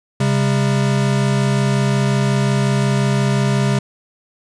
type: tone pair together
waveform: square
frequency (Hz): 134.4 / 199.98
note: C3 / G3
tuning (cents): +47 / +35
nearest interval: perfect fifth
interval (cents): 688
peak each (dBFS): -16 / -20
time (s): 0.2-3.79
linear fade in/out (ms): 5
effects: resampled to 22050 Hz + 9-bit